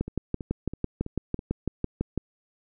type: two click trains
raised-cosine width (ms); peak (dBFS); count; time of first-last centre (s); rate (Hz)
3; -22 / -13; 5 / 14; 0.08-1.391 / 0.01-2.177; 3.05 / 6
effects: none